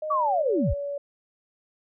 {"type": "tone with pitch glide", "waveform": "sine", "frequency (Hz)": [617, 569.1], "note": ["D#5", "C#5"], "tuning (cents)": [-15, 45], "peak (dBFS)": -28, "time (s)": [0.02, 0.98], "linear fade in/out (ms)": 5, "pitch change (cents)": -140, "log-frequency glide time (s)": [0.2, 0.29]}
{"type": "linear sweep", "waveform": "sine", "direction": "down", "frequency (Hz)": [1176, 30.87], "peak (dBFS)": -21, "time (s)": [0.1, 0.74], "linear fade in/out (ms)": 10}
{"effects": []}